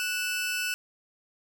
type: tone pair together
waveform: sawtooth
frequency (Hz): 1480 / 2637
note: F#6 / E7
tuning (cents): 0 / 0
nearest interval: minor seventh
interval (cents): 1000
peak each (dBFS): -28 / -27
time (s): 0-0.74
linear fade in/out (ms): 0
effects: none